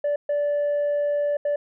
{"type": "tone bursts at uneven times", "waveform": "sine", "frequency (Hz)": 582, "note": "D5", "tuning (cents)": -16, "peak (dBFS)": -18, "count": 3, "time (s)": [[0.04, 0.16], [0.29, 1.37], [1.45, 1.56]], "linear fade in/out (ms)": 5, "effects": ["tanh soft clip ceiling -19 dBFS"]}